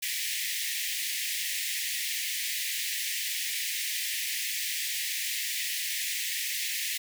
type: high-pass noise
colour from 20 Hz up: pink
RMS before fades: -32 dBFS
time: 0.02-6.98 s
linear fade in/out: 10 ms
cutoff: 1800 Hz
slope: 96 dB/octave
effects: none

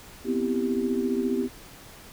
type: chord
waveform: sine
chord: C major seventh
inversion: third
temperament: equal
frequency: 246.9 / 261.6 / 329.6 / 392 Hz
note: B3 / C4 / E4 / G4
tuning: 0 / 0 / 0 / 0 cents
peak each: -27 / -30 / -32 / -28 dBFS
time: 0.24-1.49 s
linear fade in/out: 50 ms
effects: pink hiss -47 dBFS RMS until 2.12 s

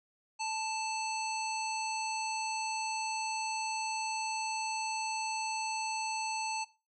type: harmonic tone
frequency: 880 Hz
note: A5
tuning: in tune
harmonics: 1 / 3 / 5 / 7 / 9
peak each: -35 / -40 / -42 / -43 / -45 dBFS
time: 0.39-6.65 s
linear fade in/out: 20 ms
effects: noise-tail reverb RT60 0.3 s tail -18 dB re dry

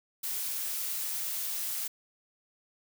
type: noise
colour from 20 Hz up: blue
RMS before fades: -34 dBFS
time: 0.23-1.88 s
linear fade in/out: 10 ms
effects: none

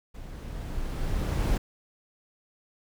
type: noise with level ramp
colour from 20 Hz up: brown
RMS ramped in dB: -41 to -23 dBFS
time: 0.14-1.58 s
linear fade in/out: 10 ms
effects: none

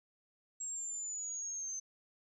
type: exponential sweep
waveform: sine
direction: down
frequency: 7610 to 6200 Hz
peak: -38 dBFS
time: 0.6-1.8 s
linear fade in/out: 10 ms
effects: none

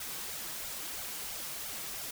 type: noise with flanger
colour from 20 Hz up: white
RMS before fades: -40 dBFS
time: 0-2.11 s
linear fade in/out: 5 ms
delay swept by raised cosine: 1.3 to 6.4 ms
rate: 3 Hz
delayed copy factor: +1
effects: none

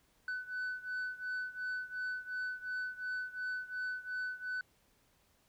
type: beating tone pair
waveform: sine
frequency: 1500 / 1502.8 Hz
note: F#6 / F#6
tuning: +23 / +26 cents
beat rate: 2.8 Hz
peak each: -37 / -39 dBFS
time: 0.28-4.61 s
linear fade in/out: 2 ms
effects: tanh soft clip ceiling -34 dBFS + pink hiss -71 dBFS RMS until 5.48 s

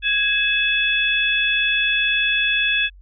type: tone cluster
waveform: sine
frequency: 1657 / 2582 / 3424 Hz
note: G#6 / E7 / A7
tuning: -4 / -37 / -48 cents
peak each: -22 / -19 / -22 dBFS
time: 0.02-2.9 s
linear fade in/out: 50 ms
effects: added 47 Hz sine -42 dBFS peak until 3.01 s

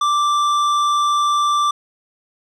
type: tone with tanh clipping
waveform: sine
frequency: 1174.7 Hz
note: D6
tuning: in tune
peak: -16 dBFS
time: 0.01-1.71 s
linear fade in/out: 5 ms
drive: 12 dB
effects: none

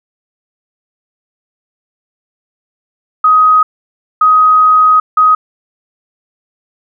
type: tone bursts at uneven times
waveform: sine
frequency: 1257 Hz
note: D#6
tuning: 17 cents sharp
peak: -4 dBFS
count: 3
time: 3.24-3.63 / 4.21-5 / 5.17-5.35 s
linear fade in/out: 5 ms
effects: none

